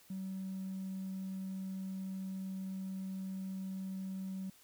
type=tone; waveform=triangle; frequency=190.3 Hz; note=F#3; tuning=49 cents sharp; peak=-35 dBFS; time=0.1-4.5 s; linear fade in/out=5 ms; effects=tanh soft clip ceiling -35 dBFS + white hiss -63 dBFS RMS until 4.63 s